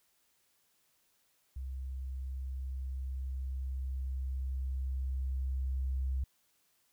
sine tone with level ramp, 65.6 Hz, C2, 5 cents sharp, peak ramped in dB -37 to -30 dBFS, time 1.56-6.24 s, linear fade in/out 5 ms, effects white hiss -73 dBFS RMS until 6.92 s

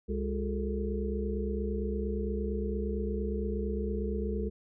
sine tone cluster, 66.6 / 202.1 / 362 / 417.8 / 446.5 Hz, C2 / G#3 / F#4 / G#4 / A4, +31 / -47 / -38 / +10 / +25 cents, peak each -33 / -35 / -40 / -40 / -37 dBFS, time 0.08-4.5 s, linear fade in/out 20 ms, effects none

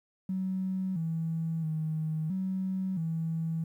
triangle tone with pitch steps, 188.1 / 163 / 157.1 / 188.7 / 162.8 Hz, F#3 / E3 / D#3 / F#3 / E3, +29 / -19 / +17 / +34 / -21 cents, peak -25 dBFS, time 0.29-3.64 s, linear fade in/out 5 ms, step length 670 ms, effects tanh soft clip ceiling -27 dBFS + 11-bit

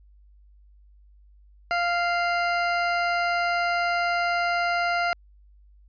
20% pulse tone, 696 Hz, F5, 6 cents flat, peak -17 dBFS, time 1.71-5.13 s, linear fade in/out 0 ms, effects added 50 Hz sine -51 dBFS peak until 5.88 s + resampled to 11025 Hz

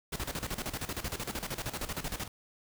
pink noise with tremolo, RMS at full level -35 dBFS, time 0.12-2.28 s, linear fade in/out 10 ms, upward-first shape square, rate 13 Hz, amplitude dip 75%, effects none

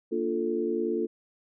sine chord, Bb major seventh, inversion none, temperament equal with one note detuned, 233.1 / 292.6 / 349.2 / 440 Hz, Bb3 / D4 / F4 / A4, 0 / -6 / 0 / 0 cents, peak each -33 / -35 / -29 / -30 dBFS, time 0.11-1.07 s, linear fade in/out 20 ms, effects none

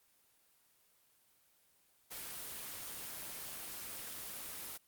white noise, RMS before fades -45 dBFS, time 2.1-4.78 s, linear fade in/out 20 ms, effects white hiss -71 dBFS RMS until 4.87 s + Opus 24 kbps

